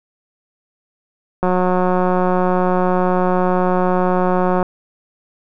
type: click train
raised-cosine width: 1 ms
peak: -4 dBFS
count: 583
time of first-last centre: 1.43-4.628 s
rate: 182 Hz
effects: none